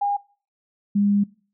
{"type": "tone pair in turn", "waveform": "sine", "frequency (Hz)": [811, 202.8], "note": ["G#5", "G#3"], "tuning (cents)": [-41, -41], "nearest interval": "2 octaves", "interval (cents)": 2400, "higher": "first", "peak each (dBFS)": [-19, -16], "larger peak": "second", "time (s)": [[0.01, 0.17], [0.95, 1.24]], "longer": "second", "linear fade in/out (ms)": 10, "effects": ["noise-tail reverb RT60 0.4 s tail -22 dB re dry"]}